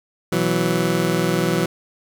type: chord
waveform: 20% pulse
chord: B suspended fourth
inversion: none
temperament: just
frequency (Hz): 123.47 / 164.63 / 185.21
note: B2 / E3 / F#3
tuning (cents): 0 / -2 / +2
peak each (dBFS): -22 / -16 / -17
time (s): 0.32-1.66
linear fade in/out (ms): 5
effects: none